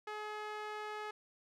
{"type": "tone with band-pass filter", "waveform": "sawtooth", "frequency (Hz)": 423.9, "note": "G#4", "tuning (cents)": 35, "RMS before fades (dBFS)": -43, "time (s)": [0.07, 1.11], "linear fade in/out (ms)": 5, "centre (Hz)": 1300, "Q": 0.85, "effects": []}